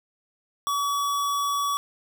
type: tone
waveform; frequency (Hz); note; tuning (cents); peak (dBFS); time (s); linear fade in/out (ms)
square; 1137; C#6; +44; -24; 0.67-1.77; 0
effects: none